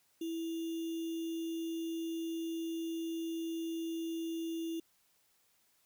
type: tone with sample-and-hold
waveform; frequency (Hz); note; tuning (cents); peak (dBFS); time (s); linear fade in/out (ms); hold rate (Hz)
sine; 329.6; E4; 0; -35; 0.21-4.8; 5; 3150
effects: white hiss -72 dBFS RMS until 5.85 s